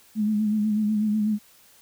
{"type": "tone with vibrato", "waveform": "sine", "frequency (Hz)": 212.5, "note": "G#3", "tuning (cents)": 40, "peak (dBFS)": -20, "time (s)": [0.15, 1.39], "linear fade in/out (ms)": 50, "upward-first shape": "sine", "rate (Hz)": 8.1, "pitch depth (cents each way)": 43, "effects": ["white hiss -55 dBFS RMS until 1.81 s"]}